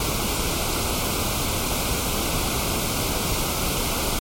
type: band-stop noise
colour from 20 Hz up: pink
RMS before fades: -24 dBFS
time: 0-4.19 s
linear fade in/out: 2 ms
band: 1500 to 2100 Hz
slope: 96 dB/octave
effects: MP3 64 kbps